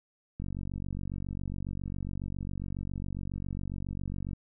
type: click train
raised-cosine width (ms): 5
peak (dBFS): -24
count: 187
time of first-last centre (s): 0.4-4.332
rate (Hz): 47.3
effects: none